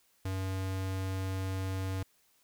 square tone, 95 Hz, F#2, 46 cents sharp, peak -33 dBFS, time 0.25-2.03 s, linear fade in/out 5 ms, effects white hiss -69 dBFS RMS until 2.43 s

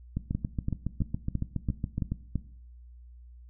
two click trains, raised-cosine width 5 ms, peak -17 / -16 dBFS, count 15 / 7, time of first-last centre 0.17-2.12 / 0.35-2.357 s, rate 7.18 / 2.99 Hz, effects noise-tail reverb RT60 0.6 s tail -17 dB re dry + added 60 Hz sine -47 dBFS peak until 3.49 s

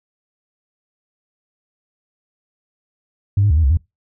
sine tone with pitch steps, 99.8 / 103.2 / 74.5 / 81.2 / 67 / 83.2 Hz, G2 / G#2 / D2 / E2 / C2 / E2, +32 / -10 / +25 / -26 / +42 / +17 cents, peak -10 dBFS, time 3.37-3.772 s, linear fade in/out 5 ms, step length 67 ms, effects noise-tail reverb RT60 0.2 s tail -24 dB re dry + tanh soft clip ceiling -7 dBFS

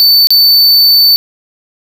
square tone with dropouts, 4525 Hz, C#8, 35 cents sharp, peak -4 dBFS, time 0-1.16 s, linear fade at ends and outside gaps 0 ms, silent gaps 0.271-0.305 s, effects none

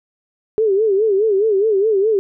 sine tone with vibrato, 413.7 Hz, G#4, 7 cents flat, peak -12 dBFS, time 0.58-2.19 s, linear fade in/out 0 ms, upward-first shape sine, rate 4.8 Hz, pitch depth 140 cents each way, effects none

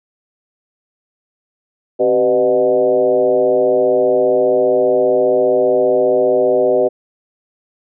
sine tone with frequency modulation, 498.1 Hz, B4, 15 cents sharp, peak -10 dBFS, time 1.99-6.89 s, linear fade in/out 20 ms, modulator 115 Hz, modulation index 1.3, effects none

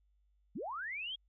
sine linear sweep, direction up, 145 to 3322 Hz, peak -38 dBFS, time 0.55-1.16 s, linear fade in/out 10 ms, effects added 50 Hz sine -69 dBFS peak until 1.28 s

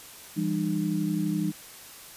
sine tone cluster, 167.4 / 199.4 / 303.4 Hz, E3 / G3 / D#4, +27 / +30 / -44 cents, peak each -29 dBFS, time 0.36-1.52 s, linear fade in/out 20 ms, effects white hiss -46 dBFS RMS until 2.16 s + resampled to 32000 Hz

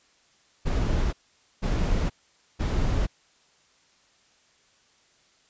brown noise bursts, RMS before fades -24 dBFS, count 3, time 0.65-3.07 s, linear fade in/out 20 ms, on 480 ms, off 490 ms, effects white hiss -62 dBFS RMS until 5.49 s + resampled to 16000 Hz

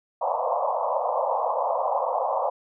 pink band-pass noise, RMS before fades -25 dBFS, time 0.21-2.5 s, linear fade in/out 10 ms, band 510 to 1100 Hz, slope 96 dB/octave, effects none

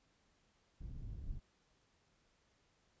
pink low-pass noise, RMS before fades -45 dBFS, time 0.8-1.4 s, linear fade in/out 20 ms, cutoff 110 Hz, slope 12 dB/octave, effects pink hiss -75 dBFS RMS until 3 s + resampled to 16000 Hz

